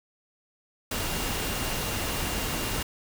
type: tone in noise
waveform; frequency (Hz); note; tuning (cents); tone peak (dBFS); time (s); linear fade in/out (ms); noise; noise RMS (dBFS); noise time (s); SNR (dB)
sine; 2800; F7; +4; -41; 0.91-2.83; 5; pink; -30; 0.91-2.83; -14
effects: none